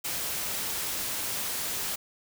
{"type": "noise", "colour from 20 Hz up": "white", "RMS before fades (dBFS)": -32, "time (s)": [0.04, 1.96], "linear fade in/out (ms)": 10, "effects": []}